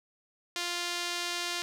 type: tone with band-pass filter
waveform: sawtooth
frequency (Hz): 349.2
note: F4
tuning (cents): 0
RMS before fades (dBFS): -34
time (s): 0.56-1.62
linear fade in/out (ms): 0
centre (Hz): 4300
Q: 0.94
effects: none